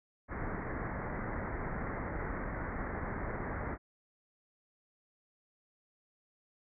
pink low-pass noise, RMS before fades -38 dBFS, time 0.28-3.78 s, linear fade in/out 50 ms, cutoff 2100 Hz, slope 96 dB/octave, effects none

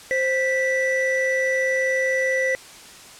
triangle tone pair together, 523.3 / 1966 Hz, C5 / B6, 0 / -8 cents, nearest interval octave + major seventh, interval 2292 cents, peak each -20 dBFS, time 0.11-2.55 s, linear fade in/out 0 ms, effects white hiss -43 dBFS RMS until 3.19 s + low-pass 9000 Hz 12 dB/octave

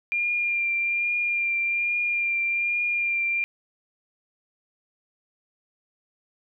sine tone with vibrato, 2395 Hz, D7, 33 cents sharp, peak -22 dBFS, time 0.12-3.44 s, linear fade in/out 0 ms, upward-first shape triangle, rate 1.2 Hz, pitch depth 22 cents each way, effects none

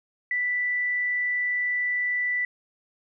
sine tone, 1975.5 Hz, B6, in tune, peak -23 dBFS, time 0.31-2.45 s, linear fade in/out 2 ms, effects none

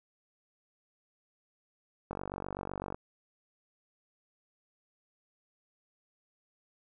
click train, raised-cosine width 1 ms, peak -23 dBFS, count 41, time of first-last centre 2.11-2.945 s, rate 47.9 Hz, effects none

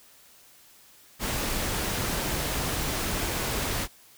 pink noise, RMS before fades -29 dBFS, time 1.19-3.88 s, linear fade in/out 50 ms, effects white hiss -55 dBFS RMS until 4.17 s

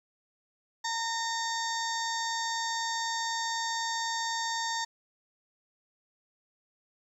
harmonic tone, 916 Hz, A#5, 31 cents flat, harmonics 1 / 2 / 4 / 5 / 6 / 7 / 8, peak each -33 / -36 / -39 / -40 / -41 / -41 / -42 dBFS, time 0.84-4.85 s, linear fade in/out 10 ms, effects 10-bit

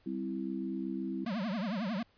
sine chord, C major, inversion second, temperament equal, 196 / 261.6 / 329.6 Hz, G3 / C4 / E4, 0 / 0 / 0 cents, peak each -38 dBFS, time 0.06-1.25 s, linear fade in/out 5 ms
square tone with vibrato, 207.7 Hz, G#3, in tune, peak -33 dBFS, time 1.26-2.03 s, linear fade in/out 5 ms, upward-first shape triangle, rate 11 Hz, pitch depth 300 cents each way
effects pink hiss -68 dBFS RMS until 2.17 s + resampled to 11025 Hz

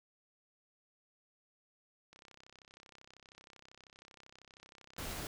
click train, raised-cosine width 0.2 ms, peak -39 dBFS, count 98, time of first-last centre 2.13-5.087 s, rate 32.8 Hz
pink noise, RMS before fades -42 dBFS, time 4.98-5.27 s, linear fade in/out 2 ms
effects none

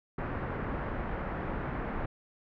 pink low-pass noise, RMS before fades -35 dBFS, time 0.18-2.06 s, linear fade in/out 5 ms, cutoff 1800 Hz, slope 24 dB/octave, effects none

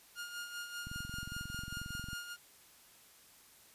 sawtooth tone with tremolo, 1419 Hz, F6, 27 cents sharp, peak -36 dBFS, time 0.15-2.37 s, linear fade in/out 50 ms, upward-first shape sine, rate 5.1 Hz, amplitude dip 55%
click train, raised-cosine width 5 ms, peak -33 dBFS, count 29, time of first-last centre 0.87-2.131 s, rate 22.2 Hz
effects white hiss -61 dBFS RMS until 3.74 s + resampled to 32000 Hz

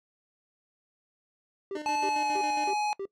triangle tone bursts, 392 Hz, G4, in tune, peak -30 dBFS, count 5, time 1.71-3.055 s, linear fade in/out 2 ms, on 61 ms, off 260 ms
25% pulse tone with tremolo, 301.6 Hz, D4, 46 cents sharp, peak -31 dBFS, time 1.75-2.71 s, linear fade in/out 5 ms, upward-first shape square, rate 7.3 Hz, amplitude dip 55%
square tone with pitch glide, 866 to 839.4 Hz, A5 to G#5, -28 to +18 cents, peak -27 dBFS, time 1.86-2.93 s, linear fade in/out 0 ms, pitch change -54 cents, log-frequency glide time 2.01-2.43 s
effects noise-tail reverb RT60 0.1 s tail -21 dB re dry + low-pass 6000 Hz 12 dB/octave

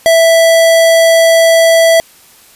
square tone, 659.3 Hz, E5, in tune, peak -5 dBFS, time 0.06-2 s, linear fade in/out 0 ms, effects white hiss -42 dBFS RMS until 2.55 s + resampled to 32000 Hz

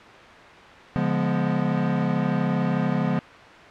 square chord, D diminished seventh, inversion none, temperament equal with one note detuned, 143.06 / 174.61 / 207.7 / 246.9 Hz, D3 / F3 / Ab3 / Cb4, -45 / 0 / 0 / 0 cents, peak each -28 / -26 / -28 / -28 dBFS, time 0.96-3.19 s, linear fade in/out 0 ms, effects white hiss -43 dBFS RMS until 3.7 s + low-pass 2000 Hz 12 dB/octave

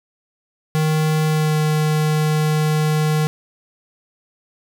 square tone with pitch glide, 155.56 to 153.77 Hz, D#3 to D#3, 0 to -20 cents, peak -16 dBFS, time 0.75-3.27 s, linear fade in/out 0 ms, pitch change -20 cents, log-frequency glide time 1.27-1.57 s, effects none

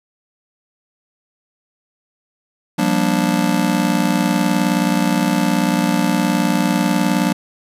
square chord, G minor seventh, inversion third, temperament just, 176.4 / 196 / 235.2 / 294 Hz, F3 / G3 / Bb3 / D4, +18 / 0 / +16 / +2 cents, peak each -21 dBFS, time 2.78-7.33 s, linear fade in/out 10 ms, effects resampled to 32000 Hz + 8-bit

